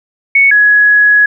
sine tone pair in turn, 2217 / 1677.6 Hz, C#7 / G#6, 0 / +17 cents, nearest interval perfect fourth, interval 483 cents, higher first, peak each -4 dBFS, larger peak neither, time 0.35-0.51 / 0.51-1.26 s, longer second, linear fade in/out 5 ms, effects none

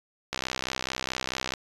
click train, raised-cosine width 0.2 ms, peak -11 dBFS, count 79, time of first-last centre 0.33-1.537 s, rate 64.6 Hz, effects resampled to 24000 Hz

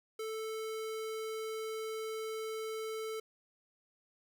square tone, 440 Hz, A4, in tune, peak -38 dBFS, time 0.19-3.2 s, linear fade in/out 5 ms, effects none

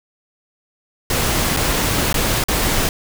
pink noise with dropouts, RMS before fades -18 dBFS, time 1.1-2.89 s, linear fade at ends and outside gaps 2 ms, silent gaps 1.566-1.57 / 2.128-2.142 / 2.439-2.484 s, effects none

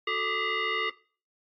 sine tone with frequency modulation, 440 Hz, A4, in tune, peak -26 dBFS, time 0.07-0.9 s, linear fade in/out 5 ms, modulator 807 Hz, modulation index 3.3, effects noise-tail reverb RT60 0.4 s tail -20 dB re dry + AAC 48 kbps

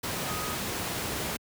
sine tone in noise, 1251 Hz, D#6, 9 cents sharp, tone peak -37 dBFS, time 0.27-0.55 s, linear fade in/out 10 ms, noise pink, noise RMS -32 dBFS, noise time 0.03-1.37 s, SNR -8 dB, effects high-pass 80 Hz 12 dB/octave

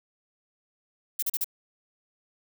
violet noise bursts, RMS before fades -27 dBFS, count 4, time 1.19-1.444 s, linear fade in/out 5 ms, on 35 ms, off 38 ms, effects none

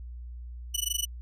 15% pulse tone with amplitude modulation, 2960 Hz, F#7, in tune, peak -17 dBFS, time 0.74-1.06 s, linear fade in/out 10 ms, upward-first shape sine, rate 24.4 Hz, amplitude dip 100%, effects added 60 Hz sine -38 dBFS peak until 1.21 s + resampled to 32000 Hz

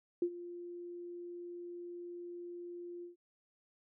sine tone with ADSR envelope, 349.2 Hz, F4, in tune, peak -27 dBFS, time 0.22-3.16 s, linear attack 3 ms, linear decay 69 ms, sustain -16 dB, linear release 130 ms, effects none

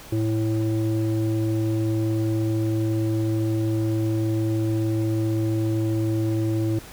square tone with low-pass filter, 110 Hz, A2, in tune, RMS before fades -23 dBFS, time 0.12-6.79 s, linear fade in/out 5 ms, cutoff 400 Hz, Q 6.4, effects pink hiss -43 dBFS RMS until 6.92 s

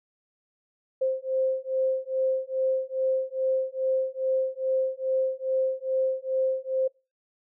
sine beating tone pair, 523.3 / 525.7 Hz, C5 / C5, 0 / +8 cents, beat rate 2.4 Hz, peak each -27 dBFS, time 1.01-6.88 s, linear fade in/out 10 ms, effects noise-tail reverb RT60 0.3 s tail -26 dB re dry

